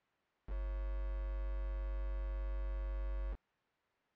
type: tone with quantisation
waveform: sine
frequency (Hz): 49.06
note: G1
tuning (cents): +2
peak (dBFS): -36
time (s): 0.47-3.37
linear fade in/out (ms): 50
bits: 8
effects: white hiss -75 dBFS RMS until 4.15 s + low-pass 2000 Hz 12 dB/octave